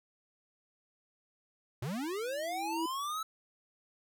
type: linear sweep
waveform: square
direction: up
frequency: 108.5 to 1320 Hz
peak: -35 dBFS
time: 1.82-3.23 s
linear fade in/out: 5 ms
type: tone with exponential growth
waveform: sine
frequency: 329.6 Hz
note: E4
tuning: in tune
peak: -31 dBFS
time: 1.98-2.86 s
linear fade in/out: 5 ms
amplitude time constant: 190 ms
effects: none